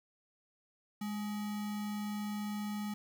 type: tone with sample-and-hold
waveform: sine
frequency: 207.7 Hz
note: G#3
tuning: in tune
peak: -35 dBFS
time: 1.01-2.94 s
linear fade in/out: 5 ms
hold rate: 1050 Hz
effects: none